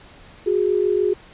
sine tone pair together, 365.3 / 411.9 Hz, F#4 / G#4, -22 / -14 cents, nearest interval major second, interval 208 cents, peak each -19 dBFS, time 0.46-1.14 s, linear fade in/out 10 ms, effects pink hiss -46 dBFS RMS until 1.33 s + resampled to 8000 Hz

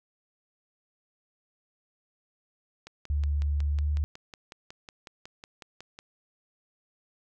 click train, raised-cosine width 0.2 ms, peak -26 dBFS, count 18, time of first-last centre 2.87-5.989 s, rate 5.45 Hz
sine tone with pitch glide, 72.7 to 74.1 Hz, D2 to D2, -17 to +16 cents, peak -24 dBFS, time 3.1-4.04 s, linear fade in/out 0 ms, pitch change +33 cents, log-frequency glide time 3.71-3.88 s
effects none

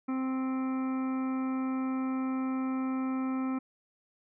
harmonic tone, 261.6 Hz, C4, in tune, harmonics 1 / 2 / 3 / 4 / 5 / 7 / 8 / 9, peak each -29 / -46 / -45 / -45 / -43 / -56 / -56 / -52 dBFS, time 0.08-3.59 s, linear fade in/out 10 ms, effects none

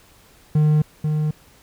triangle tone pair in turn, 152.1 / 152.8 Hz, D#3 / D#3, -39 / -31 cents, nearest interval unison, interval 8 cents, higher second, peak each -11 / -16 dBFS, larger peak first, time 0.55-0.82 / 1.04-1.31 s, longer neither, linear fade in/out 5 ms, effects pink hiss -52 dBFS RMS until 1.62 s

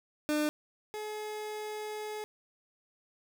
30% pulse tone pair in turn, 300.7 / 425.3 Hz, D4 / G#4, +41 / +41 cents, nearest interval tritone, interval 600 cents, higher second, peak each -25 / -34 dBFS, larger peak first, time 0.29-0.49 / 0.94-2.24 s, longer second, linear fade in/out 0 ms, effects none

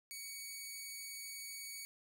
10% pulse tone, 2246 Hz, C#7, 22 cents sharp, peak -36 dBFS, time 0.11-1.85 s, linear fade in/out 0 ms, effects none

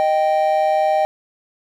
triangle tone pair together, 621 / 782 Hz, D#5 / G5, -3 / -4 cents, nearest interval major third, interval 399 cents, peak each -15 dBFS, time 0-1.05 s, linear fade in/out 0 ms, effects none

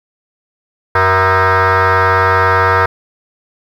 sine tone with frequency modulation, 190 Hz, F#3, 46 cents sharp, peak -6 dBFS, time 0.95-2.86 s, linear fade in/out 5 ms, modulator 282 Hz, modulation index 5.6, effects tanh soft clip ceiling -6 dBFS + 7-bit

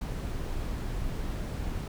brown noise, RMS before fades -33 dBFS, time 0.01-1.88 s, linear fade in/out 5 ms, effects none

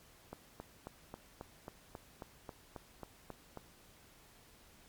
click train, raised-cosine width 1 ms, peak -30 dBFS, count 13, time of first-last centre 0.33-3.573 s, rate 3.7 Hz, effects pink hiss -62 dBFS RMS until 4.88 s + MP3 96 kbps

